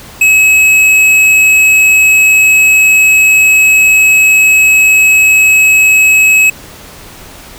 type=tone with tanh clipping; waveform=triangle; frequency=2567 Hz; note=E7; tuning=47 cents flat; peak=-5 dBFS; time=0.21-6.5 s; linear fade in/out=5 ms; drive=16 dB; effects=pink hiss -32 dBFS RMS until 7.58 s